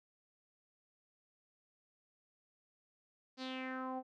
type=tone with low-pass filter sweep; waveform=sawtooth; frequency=259.4 Hz; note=C4; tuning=15 cents flat; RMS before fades=-42 dBFS; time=3.37-4.03 s; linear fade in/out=50 ms; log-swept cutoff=4900 to 680 Hz; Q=4; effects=none